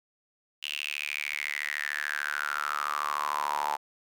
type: tone with high-pass filter sweep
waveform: sawtooth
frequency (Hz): 73.6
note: D2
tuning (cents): +4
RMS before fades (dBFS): -32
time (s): 0.62-3.77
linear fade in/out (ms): 20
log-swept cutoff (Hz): 2900 to 870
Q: 8.6
effects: none